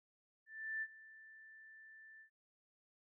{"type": "tone with ADSR envelope", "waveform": "sine", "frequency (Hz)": 1768, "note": "A6", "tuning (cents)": 8, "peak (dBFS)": -37, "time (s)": [0.46, 2.3], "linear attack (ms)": 360, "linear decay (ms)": 49, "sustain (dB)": -19, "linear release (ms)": 91, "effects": []}